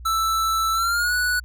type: tone with pitch glide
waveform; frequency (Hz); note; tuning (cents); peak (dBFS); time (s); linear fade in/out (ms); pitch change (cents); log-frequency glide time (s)
square; 1322 to 1475.3; E6 to F#6; +5 to -5; -20; 0.05-1.4; 10; +190; 0.73-1.14
effects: added 60 Hz sine -36 dBFS peak until 1.44 s